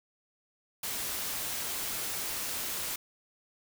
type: noise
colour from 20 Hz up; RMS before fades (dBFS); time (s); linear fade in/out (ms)
white; -35; 0.83-2.96; 5
effects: none